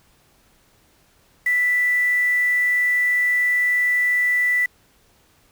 sine tone with quantisation, 1975.5 Hz, B6, in tune, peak -16 dBFS, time 1.46-4.66 s, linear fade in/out 5 ms, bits 6, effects pink hiss -58 dBFS RMS until 5.51 s

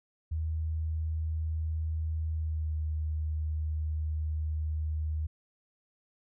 sine tone with pitch glide, 79.3 to 77.49 Hz, D#2 to D#2, +33 to -7 cents, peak -29 dBFS, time 0.31-5.27 s, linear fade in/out 10 ms, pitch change -40 cents, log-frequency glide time 2.34-2.77 s, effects none

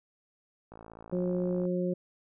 click train, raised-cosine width 1 ms, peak -33 dBFS, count 53, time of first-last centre 0.72-1.654 s, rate 55.7 Hz
harmonic tone, 180 Hz, F#3, 47 cents flat, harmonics 1 / 2 / 3, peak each -30 / -32 / -34 dBFS, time 1.12-1.94 s, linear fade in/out 10 ms
effects none

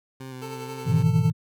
20% pulse tone with vibrato, 130 Hz, C3, 11 cents flat, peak -31 dBFS, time 0.2-1.03 s, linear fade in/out 5 ms, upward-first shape square, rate 4.2 Hz, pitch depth 23 cents each way
25% pulse tone with tremolo, 443.4 Hz, A4, 13 cents sharp, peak -30 dBFS, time 0.42-1.3 s, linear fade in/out 0 ms, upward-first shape sine, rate 11 Hz, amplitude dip 45%
sine chord, E major seventh, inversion first, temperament equal, 103.83 / 123.47 / 155.56 / 164.81 Hz, G#2 / B2 / D#3 / E3, 0 / 0 / 0 / 0 cents, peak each -25 / -23 / -23 / -22 dBFS, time 0.85-1.33 s, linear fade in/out 50 ms
effects none

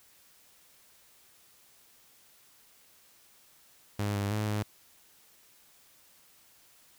sawtooth tone with pitch steps, 102.9 / 100.9 / 106.5 / 105.1 Hz, G#2 / G#2 / G#2 / G#2, -16 / -49 / +44 / +21 cents, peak -25 dBFS, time 3.99-4.63 s, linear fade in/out 5 ms, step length 160 ms, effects white hiss -61 dBFS RMS until 6.98 s

